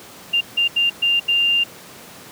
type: tone bursts at uneven times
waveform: sine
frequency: 2794 Hz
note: F7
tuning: in tune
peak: -14 dBFS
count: 5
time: 0.33-0.41 / 0.57-0.68 / 0.76-0.9 / 1.02-1.2 / 1.28-1.64 s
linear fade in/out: 10 ms
effects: pink hiss -40 dBFS RMS until 2.31 s + high-pass 150 Hz 12 dB/octave